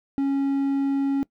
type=tone; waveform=triangle; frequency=275.8 Hz; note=C#4; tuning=9 cents flat; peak=-18 dBFS; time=0.18-1.23 s; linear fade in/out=0 ms; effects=noise-tail reverb RT60 0.1 s tail -21 dB re dry

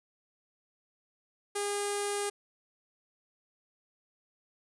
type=tone with low-pass filter; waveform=sawtooth; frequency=407.2 Hz; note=G#4; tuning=34 cents flat; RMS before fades=-33 dBFS; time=1.55-2.3 s; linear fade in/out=10 ms; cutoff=9100 Hz; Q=5; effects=none

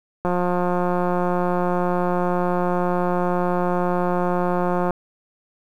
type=click train; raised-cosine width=1 ms; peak=-9 dBFS; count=830; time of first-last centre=0.25-4.907 s; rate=178 Hz; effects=8-bit

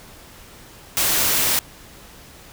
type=noise; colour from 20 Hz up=white; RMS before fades=-19 dBFS; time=0.97-1.59 s; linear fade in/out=0 ms; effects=pink hiss -44 dBFS RMS until 2.52 s

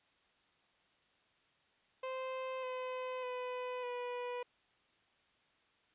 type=tone with pitch steps; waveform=30% pulse; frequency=520 / 509.9 / 500 / 490.2 Hz; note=C5 / C5 / B4 / B4; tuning=-11 / -45 / +21 / -13 cents; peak=-36 dBFS; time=2.03-4.43 s; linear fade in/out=5 ms; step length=600 ms; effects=white hiss -72 dBFS RMS until 5.94 s + resampled to 8000 Hz

